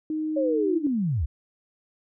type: tone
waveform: sine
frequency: 310.8 Hz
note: D#4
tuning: 2 cents flat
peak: -25 dBFS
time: 0.1-0.87 s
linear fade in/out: 2 ms
type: linear sweep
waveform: sine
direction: down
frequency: 565 to 58.27 Hz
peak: -22 dBFS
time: 0.36-1.26 s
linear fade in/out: 10 ms
effects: none